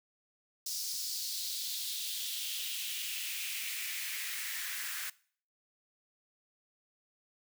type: noise with high-pass filter sweep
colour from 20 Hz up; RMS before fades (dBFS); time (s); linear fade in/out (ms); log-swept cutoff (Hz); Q
white; -38; 0.66-5.1; 5; 5200 to 1600; 3
effects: noise-tail reverb RT60 0.5 s tail -21 dB re dry